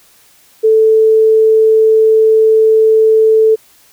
sine tone, 440 Hz, A4, in tune, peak -5 dBFS, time 0.63-3.56 s, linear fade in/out 20 ms, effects white hiss -47 dBFS RMS until 3.92 s

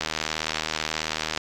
click train, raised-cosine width 0.2 ms, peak -8 dBFS, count 108, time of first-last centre 0.01-1.375 s, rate 78.4 Hz, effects AAC 64 kbps

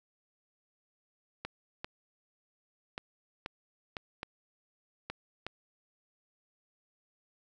clicks, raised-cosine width 0.3 ms, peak -21 dBFS, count 8, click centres 1.45 / 1.845 / 2.979 / 3.461 / 3.968 / 4.231 / 5.1 / 5.466 s, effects none

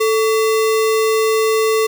sine tone with sample-and-hold, 440 Hz, A4, in tune, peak -12 dBFS, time 0-1.87 s, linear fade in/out 10 ms, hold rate 1575 Hz, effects none

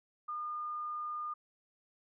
sine tone, 1215 Hz, D#6, 42 cents flat, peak -36 dBFS, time 0.28-1.34 s, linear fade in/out 10 ms, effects none

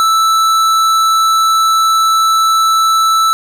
sine tone with tanh clipping, 1318.5 Hz, E6, in tune, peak -10 dBFS, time 0-3.33 s, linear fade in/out 0 ms, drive 17 dB, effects none

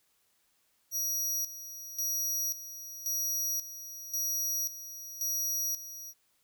sawtooth tone with tremolo, 5760 Hz, F#8, 47 cents flat, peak -27 dBFS, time 0.91-6.14 s, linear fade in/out 50 ms, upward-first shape square, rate 0.93 Hz, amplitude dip 75%, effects white hiss -72 dBFS RMS until 6.43 s

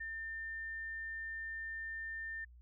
sine tone, 1800 Hz, A6, 39 cents sharp, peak -40 dBFS, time 0-2.45 s, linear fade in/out 10 ms, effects added 60 Hz sine -55 dBFS peak until 2.61 s

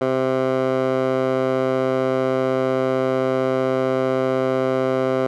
15% pulse tone with band-pass filter, 130.81 Hz, C3, in tune, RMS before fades -20 dBFS, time 0.01-5.27 s, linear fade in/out 5 ms, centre 640 Hz, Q 1.2, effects none

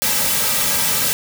white noise with comb filter, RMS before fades -18 dBFS, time 0.02-1.13 s, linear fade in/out 0 ms, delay 2.8 ms, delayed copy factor -0.95, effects none

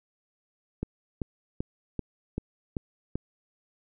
click train, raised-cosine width 3 ms, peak -17 dBFS, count 7, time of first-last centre 0.83-3.156 s, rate 2.58 Hz, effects none

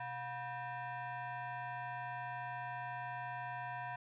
sine tone with frequency modulation, 127.1 Hz, C3, 50 cents flat, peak -40 dBFS, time 0-3.96 s, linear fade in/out 5 ms, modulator 845 Hz, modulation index 1.9, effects none

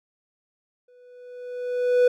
triangle tone with exponential growth, 493.9 Hz, B4, in tune, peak -11 dBFS, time 0.88-2.08 s, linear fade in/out 5 ms, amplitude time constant 260 ms, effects none

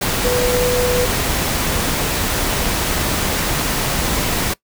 sine tone in noise, 493.9 Hz, B4, in tune, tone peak -16 dBFS, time 0.24-1.06 s, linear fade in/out 10 ms, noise pink, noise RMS -19 dBFS, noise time 0.01-4.54 s, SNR 0 dB, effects noise-tail reverb RT60 0.1 s tail -21 dB re dry

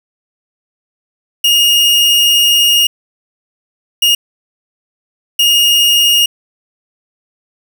40% pulse tone bursts at uneven times, 2852 Hz, F7, 36 cents sharp, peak -6 dBFS, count 3, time 1.44-2.87 / 4.02-4.15 / 5.39-6.26 s, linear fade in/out 5 ms, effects none

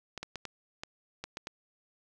clicks, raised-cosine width 0.2 ms, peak -21 dBFS, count 8, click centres 0.177 / 0.23 / 0.357 / 0.453 / 0.835 / 1.24 / 1.371 / 1.471 s, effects none

